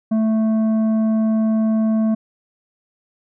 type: tone with tanh clipping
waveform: triangle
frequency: 220 Hz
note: A3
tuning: in tune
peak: -16 dBFS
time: 0.11-2.15 s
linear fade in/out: 10 ms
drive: 12 dB
effects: none